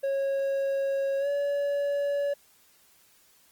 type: tone with pitch glide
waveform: triangle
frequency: 548 to 569.3 Hz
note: C#5 to C#5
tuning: -20 to +46 cents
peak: -23 dBFS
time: 0.03-2.34 s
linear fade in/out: 10 ms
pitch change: +66 cents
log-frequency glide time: 1.19-1.28 s
effects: white hiss -61 dBFS RMS until 3.51 s + Opus 24 kbps